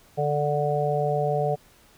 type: harmonic tone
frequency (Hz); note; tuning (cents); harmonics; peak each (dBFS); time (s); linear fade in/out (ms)
147.1; D3; +3; 1 / 3 / 4 / 5; -27 / -27 / -27 / -27; 0.17-1.56; 20
effects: pink hiss -56 dBFS RMS until 1.97 s